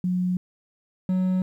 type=tone pair in turn; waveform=sine / triangle; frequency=181.3 / 185.22 Hz; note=F#3 / F#3; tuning=-35 / +2 cents; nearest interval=unison; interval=37 cents; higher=second; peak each=-21 / -18 dBFS; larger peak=second; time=0.04-0.37 / 1.09-1.42 s; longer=neither; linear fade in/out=2 ms; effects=10-bit